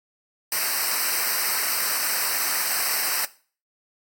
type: noise with comb filter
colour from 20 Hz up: white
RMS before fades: -24 dBFS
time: 0.52-3.25 s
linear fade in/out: 2 ms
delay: 0.29 ms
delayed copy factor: -1
effects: noise-tail reverb RT60 0.4 s tail -18 dB re dry + AAC 64 kbps